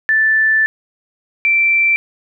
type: tone pair in turn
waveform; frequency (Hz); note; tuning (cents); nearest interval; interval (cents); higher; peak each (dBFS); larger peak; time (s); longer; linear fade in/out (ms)
sine; 1760 / 2343; A6 / D7; 0 / -5; perfect fourth; 495; second; -10; neither; 0.09-0.66 / 1.45-1.96; first; 0
effects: none